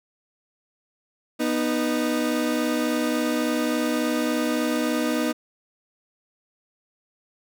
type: tone pair together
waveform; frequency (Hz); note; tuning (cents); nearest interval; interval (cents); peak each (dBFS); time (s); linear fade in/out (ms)
30% pulse; 245.1 / 308.6; B3 / D#4; -13 / -14; major third; 399; -22; 1.39-5.33; 20
effects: none